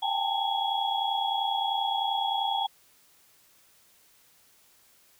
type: tone cluster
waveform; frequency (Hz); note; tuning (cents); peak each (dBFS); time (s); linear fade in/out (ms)
sine; 782 / 812 / 895 / 3337; G5 / G#5 / A5 / G#7; -4 / -39 / +29 / +8; -31; 0.02-2.67; 10
effects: white hiss -61 dBFS RMS until 5.19 s